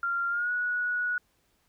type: tone with pitch glide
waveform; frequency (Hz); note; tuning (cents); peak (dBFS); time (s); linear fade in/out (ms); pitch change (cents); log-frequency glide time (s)
sine; 1387 to 1463.5; F6 to F#6; -12 to -19; -26; 0.03-1.18; 2; +93; 0.29-0.51
effects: pink hiss -70 dBFS RMS until 1.68 s